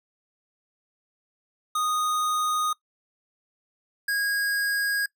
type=tone pair in turn; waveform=square; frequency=1239 / 1640.1 Hz; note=D#6 / G#6; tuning=-8 / -22 cents; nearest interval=perfect fourth; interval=486 cents; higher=second; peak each=-24 dBFS; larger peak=neither; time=1.75-2.73 / 4.08-5.06 s; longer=neither; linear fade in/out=5 ms; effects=noise-tail reverb RT60 0.1 s tail -20 dB re dry